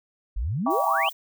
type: exponential sweep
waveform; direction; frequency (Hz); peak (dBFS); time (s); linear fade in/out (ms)
sine; up; 42.98 to 3322; -24; 0.36-1.1; 10
type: chord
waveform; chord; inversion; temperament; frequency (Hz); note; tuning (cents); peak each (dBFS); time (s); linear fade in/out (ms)
sine; E diminished seventh; none; just; 659.3 / 791.1 / 949.3 / 1139.2; E5 / G5 / Bb5 / Db6; 0 / +16 / +31 / +47; -29 / -26 / -30 / -26; 0.66-1.09; 5
type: noise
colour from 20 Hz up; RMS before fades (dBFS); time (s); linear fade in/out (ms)
violet; -41; 0.7-1.13; 10
effects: none